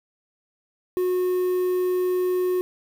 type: tone with quantisation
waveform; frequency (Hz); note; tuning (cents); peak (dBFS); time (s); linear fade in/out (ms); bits
triangle; 364; F#4; -28; -18; 0.97-2.61; 0; 7
effects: none